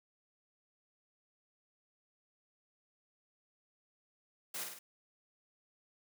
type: noise with echo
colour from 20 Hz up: white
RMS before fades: -41 dBFS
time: 4.54-4.64 s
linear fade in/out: 5 ms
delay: 50 ms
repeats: 3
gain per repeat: -4 dB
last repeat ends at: 4.79 s
effects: high-pass 200 Hz 12 dB/octave